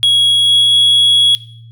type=tone with pitch glide; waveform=triangle; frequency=3322 to 3341 Hz; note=G#7 to G#7; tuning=0 to +10 cents; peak=-6 dBFS; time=0.03-1.35 s; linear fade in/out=0 ms; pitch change=+10 cents; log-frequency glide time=0.27-0.72 s; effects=noise-tail reverb RT60 0.6 s tail -17 dB re dry + added 115 Hz sine -34 dBFS peak until 1.71 s